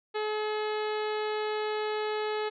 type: harmonic tone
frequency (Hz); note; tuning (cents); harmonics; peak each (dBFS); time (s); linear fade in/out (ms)
426.7; G#4; +47; 1 / 2 / 3 / 4 / 5 / 6 / 7 / 8 / 9 / 10; -30 / -36 / -40 / -42 / -44 / -46 / -47 / -48 / -49 / -50; 0.14-2.5; 20
effects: none